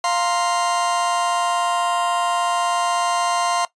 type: chord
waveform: 40% pulse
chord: F suspended fourth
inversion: none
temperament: just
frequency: 698.5 / 931.3 / 1047.7 Hz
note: F5 / Bb5 / C6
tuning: 0 / -2 / +2 cents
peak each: -21 / -27 / -21 dBFS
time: 0.04-3.65 s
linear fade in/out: 2 ms
effects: noise-tail reverb RT60 0.1 s tail -17 dB re dry + resampled to 22050 Hz

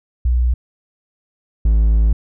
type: tone pair in turn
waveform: sine / triangle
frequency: 61 / 54.34 Hz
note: B1 / A1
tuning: -21 / -21 cents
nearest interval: major second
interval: 200 cents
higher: first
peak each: -12 / -8 dBFS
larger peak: second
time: 0.25-0.54 / 1.65-2.13 s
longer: second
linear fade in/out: 5 ms
effects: none

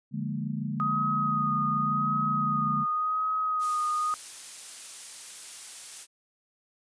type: chord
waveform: sine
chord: Bb dominant seventh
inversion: first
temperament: equal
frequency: 146.83 / 174.61 / 207.7 / 233.1 Hz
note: D3 / F3 / Ab3 / Bb3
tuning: 0 / 0 / 0 / 0 cents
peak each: -33 / -39 / -33 / -36 dBFS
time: 0.11-2.86 s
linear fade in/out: 50 ms
type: tone with vibrato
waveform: sine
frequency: 1249 Hz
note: D#6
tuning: 6 cents sharp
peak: -25 dBFS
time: 0.8-4.14 s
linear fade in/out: 0 ms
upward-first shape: sine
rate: 0.89 Hz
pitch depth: 27 cents each way
type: noise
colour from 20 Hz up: blue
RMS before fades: -39 dBFS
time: 3.59-6.07 s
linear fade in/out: 50 ms
effects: resampled to 22050 Hz

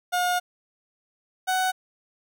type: tone pair in turn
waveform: 30% pulse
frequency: 717 / 746.2 Hz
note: F5 / F#5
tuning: +45 / +14 cents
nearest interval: minor second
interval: 69 cents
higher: second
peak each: -19 dBFS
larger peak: neither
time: 0.12-0.4 / 1.47-1.72 s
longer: first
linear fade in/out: 20 ms
effects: none

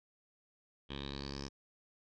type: tone with low-pass filter sweep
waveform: 10% pulse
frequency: 69.5 Hz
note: C#2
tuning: 5 cents sharp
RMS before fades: -43 dBFS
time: 0.89-1.49 s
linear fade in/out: 20 ms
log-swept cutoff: 3300 to 5500 Hz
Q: 7.7
effects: none

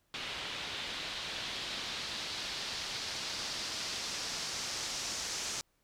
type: noise with low-pass filter sweep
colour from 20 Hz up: white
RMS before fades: -39 dBFS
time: 0.14-5.61 s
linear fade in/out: 0 ms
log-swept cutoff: 3300 to 6200 Hz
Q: 1.9
effects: pink hiss -75 dBFS RMS until 5.83 s

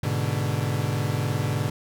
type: chord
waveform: 40% pulse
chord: G# diminished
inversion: none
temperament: equal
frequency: 103.83 / 123.47 / 146.83 Hz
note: G#2 / B2 / D3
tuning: 0 / 0 / 0 cents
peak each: -27 dBFS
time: 0.03-1.7 s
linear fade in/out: 5 ms
effects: none

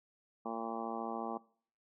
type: harmonic tone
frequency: 114.2 Hz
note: A#2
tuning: 35 cents flat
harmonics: 2 / 3 / 4 / 5 / 6 / 7 / 8 / 9 / 10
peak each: -42 / -46 / -45 / -48 / -46 / -43 / -49 / -48 / -47 dBFS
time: 0.45-1.38 s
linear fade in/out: 10 ms
effects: noise-tail reverb RT60 0.5 s tail -21 dB re dry

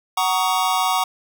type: chord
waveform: square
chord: D# minor seventh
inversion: first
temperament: just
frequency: 746.7 / 933.4 / 1120.1 / 1244.5 Hz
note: F#5 / A#5 / C#6 / D#6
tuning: +16 / +2 / +18 / 0 cents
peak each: -23 / -24 / -23 / -28 dBFS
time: 0.17-1.04 s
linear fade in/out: 5 ms
effects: none

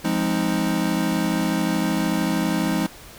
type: chord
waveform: square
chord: F minor seventh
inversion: none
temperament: equal with one note detuned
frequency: 174.61 / 207.7 / 261.6 / 313.1 Hz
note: F3 / Ab3 / C4 / Eb4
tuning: 0 / 0 / 0 / +11 cents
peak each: -26 / -26 / -28 / -26 dBFS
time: 0.04-2.87 s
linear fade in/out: 10 ms
effects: pink hiss -43 dBFS RMS until 3.18 s

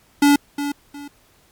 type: tone with echo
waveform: square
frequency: 286.8 Hz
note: D4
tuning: 41 cents flat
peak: -11 dBFS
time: 0.22-0.36 s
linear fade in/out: 5 ms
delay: 360 ms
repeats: 2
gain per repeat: -11 dB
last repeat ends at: 1.08 s
effects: pink hiss -56 dBFS RMS until 1.51 s + MP3 96 kbps

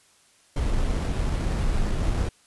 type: noise with sample-and-hold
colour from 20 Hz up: brown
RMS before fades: -24 dBFS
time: 0.56-2.29 s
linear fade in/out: 5 ms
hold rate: 6300 Hz
effects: white hiss -59 dBFS RMS until 2.46 s + resampled to 24000 Hz

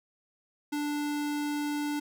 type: tone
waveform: square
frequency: 293.7 Hz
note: D4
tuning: in tune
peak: -30 dBFS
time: 0.72-2 s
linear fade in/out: 10 ms
effects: none

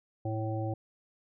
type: harmonic tone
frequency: 110 Hz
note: A2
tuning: in tune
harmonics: 1 / 3 / 5 / 7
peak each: -32 / -37 / -39 / -40 dBFS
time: 0.25-0.74 s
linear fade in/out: 5 ms
effects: none

